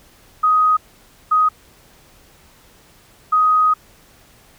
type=tone bursts at uneven times; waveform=sine; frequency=1253 Hz; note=D#6; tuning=12 cents sharp; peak=-11 dBFS; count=3; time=0.43-0.77 / 1.31-1.49 / 3.32-3.74 s; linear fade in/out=10 ms; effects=pink hiss -50 dBFS RMS until 4.58 s